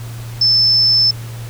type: tone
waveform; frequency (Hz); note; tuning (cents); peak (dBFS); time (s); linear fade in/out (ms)
sine; 5274; E8; 0; -9; 0.41-1.11; 5
effects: added 116 Hz sine -26 dBFS peak until 1.49 s + pink hiss -37 dBFS RMS until 1.49 s